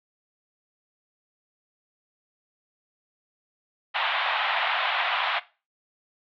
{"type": "band-pass noise", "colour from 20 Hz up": "pink", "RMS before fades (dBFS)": -26, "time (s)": [3.94, 5.4], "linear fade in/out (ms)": 20, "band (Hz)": [690, 3600], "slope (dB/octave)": 48, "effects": ["noise-tail reverb RT60 0.3 s tail -17 dB re dry"]}